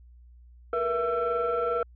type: tone cluster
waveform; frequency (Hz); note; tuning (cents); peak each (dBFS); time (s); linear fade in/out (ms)
sine; 457.6 / 479.8 / 665 / 1340; A#4 / A#4 / E5 / E6; -32 / +50 / +15 / +28; -34 / -26 / -31 / -28; 0.73-1.83; 2
effects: tanh soft clip ceiling -19 dBFS + added 60 Hz sine -49 dBFS peak until 1.95 s